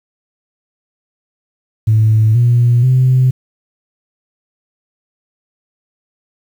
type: tone with pitch steps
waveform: sine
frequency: 109.4 / 120 / 128.5 Hz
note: A2 / B2 / C3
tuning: -9 / -49 / -31 cents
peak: -6 dBFS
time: 1.87-3.31 s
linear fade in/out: 10 ms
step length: 480 ms
effects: tanh soft clip ceiling -3 dBFS + 7-bit